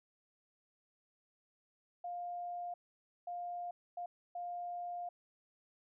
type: tone bursts at uneven times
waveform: sine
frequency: 704 Hz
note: F5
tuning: 14 cents sharp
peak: -39 dBFS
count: 4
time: 2.04-2.74 / 3.27-3.71 / 3.97-4.06 / 4.35-5.09 s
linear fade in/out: 5 ms
effects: none